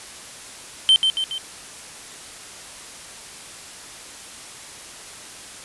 triangle tone with echo, 3106 Hz, G7, 17 cents flat, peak -9 dBFS, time 0.89-0.96 s, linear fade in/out 0 ms, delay 140 ms, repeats 3, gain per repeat -5 dB, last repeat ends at 1.38 s, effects white hiss -39 dBFS RMS until 5.64 s + resampled to 24000 Hz

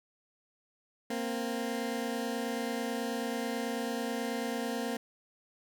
20% pulse tone pair together, 232.4 / 261.6 Hz, A#3 / C4, -5 / 0 cents, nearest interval major second, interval 205 cents, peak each -29 / -32 dBFS, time 1.1-4.97 s, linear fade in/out 5 ms, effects none

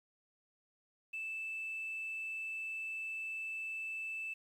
sine tone, 2637 Hz, E7, in tune, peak -37 dBFS, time 1.13-4.34 s, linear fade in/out 10 ms, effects tanh soft clip ceiling -35 dBFS + 11-bit

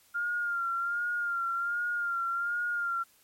sine tone with vibrato, 1400 Hz, F6, 4 cents sharp, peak -28 dBFS, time 0.14-3.04 s, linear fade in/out 20 ms, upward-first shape sine, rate 1.3 Hz, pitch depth 41 cents each way, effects white hiss -63 dBFS RMS until 3.23 s + MP3 64 kbps

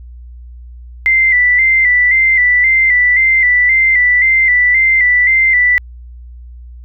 sine tone with vibrato, 2028 Hz, B6, 45 cents sharp, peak -7 dBFS, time 1.06-5.78 s, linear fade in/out 0 ms, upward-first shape square, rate 1.9 Hz, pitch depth 47 cents each way, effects added 60 Hz sine -30 dBFS peak until 6.84 s

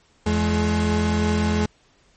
35% pulse tone pair together, 84.22 / 212 Hz, E2 / G#3, +38 / +36 cents, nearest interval octave + major third, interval 1598 cents, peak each -20 / -19 dBFS, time 0.26-1.66 s, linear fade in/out 5 ms, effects pink hiss -59 dBFS RMS until 2.16 s + MP3 32 kbps

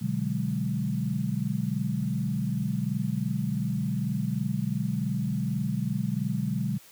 sine chord, G# half-diminished seventh, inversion first, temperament equal, 123.47 / 146.83 / 185 / 207.7 Hz, B2 / D3 / F#3 / G#3, 0 / 0 / 0 / 0 cents, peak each -31 dBFS, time 0.01-6.78 s, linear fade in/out 10 ms, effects white hiss -53 dBFS RMS until 6.91 s + high-pass 80 Hz 12 dB/octave

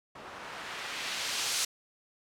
blue noise with low-pass filter sweep, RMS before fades -36 dBFS, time 0.15-1.65 s, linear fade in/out 5 ms, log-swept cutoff 840 to 6700 Hz, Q 0.81, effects none

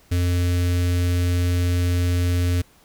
square tone with notch filter, 88.4 Hz, F2, 22 cents sharp, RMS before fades -20 dBFS, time 0.11-2.62 s, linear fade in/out 10 ms, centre 890 Hz, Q 0.7, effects pink hiss -55 dBFS RMS until 2.84 s

